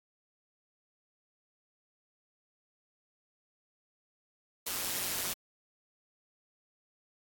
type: noise with amplitude modulation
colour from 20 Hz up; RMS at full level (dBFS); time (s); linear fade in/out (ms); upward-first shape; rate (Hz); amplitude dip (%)
white; -32; 4.66-5.34; 10; sine; 183; 60
effects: AAC 64 kbps